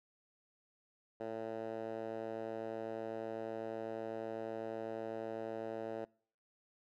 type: tone with band-pass filter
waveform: 10% pulse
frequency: 112 Hz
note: A2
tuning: 31 cents sharp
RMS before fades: -42 dBFS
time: 1.2-6.05 s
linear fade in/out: 5 ms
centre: 550 Hz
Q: 1.4
effects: noise-tail reverb RT60 0.5 s tail -24 dB re dry